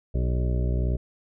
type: harmonic tone with a mistuned harmonic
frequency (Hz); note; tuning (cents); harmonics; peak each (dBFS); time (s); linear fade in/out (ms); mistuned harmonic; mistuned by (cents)
61.6; B1; -4; 1 / 2 / 3 / 4 / 5 / 6 / 7 / 9 / 10; -23 / -28 / -35 / -39 / -41 / -38 / -40 / -43 / -42; 0.14-0.97; 10; 7; -21
effects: none